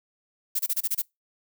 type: noise bursts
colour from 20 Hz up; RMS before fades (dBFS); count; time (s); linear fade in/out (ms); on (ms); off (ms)
violet; -25; 7; 0.55-1.02; 10; 44; 27
effects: noise-tail reverb RT60 0.2 s tail -26 dB re dry